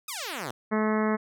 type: exponential sweep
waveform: 5% pulse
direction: down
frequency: 1304 to 110 Hz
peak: -21 dBFS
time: 0.08-0.51 s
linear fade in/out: 5 ms
type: harmonic tone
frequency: 215.8 Hz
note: A3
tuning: 33 cents flat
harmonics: 1 / 2 / 3 / 4 / 5 / 6 / 7 / 8 / 9 / 10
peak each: -25 / -29 / -33 / -36 / -34 / -36 / -41 / -38 / -40 / -42 dBFS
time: 0.71-1.17 s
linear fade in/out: 20 ms
effects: none